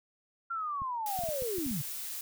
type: linear sweep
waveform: sine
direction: down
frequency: 1387 to 123.47 Hz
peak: -32 dBFS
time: 0.5-1.82 s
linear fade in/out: 10 ms
type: clicks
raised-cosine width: 5 ms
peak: -32 dBFS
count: 8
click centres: 0.819 / 1.19 / 1.237 / 1.289 / 1.422 / 1.584 / 1.664 / 1.712 s
type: noise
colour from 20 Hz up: blue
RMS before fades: -39 dBFS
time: 1.06-2.21 s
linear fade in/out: 2 ms
effects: none